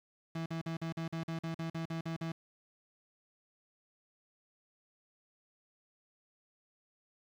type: tone bursts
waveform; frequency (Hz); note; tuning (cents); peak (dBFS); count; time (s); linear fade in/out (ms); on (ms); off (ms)
35% pulse; 163.9; E3; -10; -34; 13; 0.35-2.32; 5; 110; 45
effects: low-pass 5000 Hz 12 dB/octave + 10-bit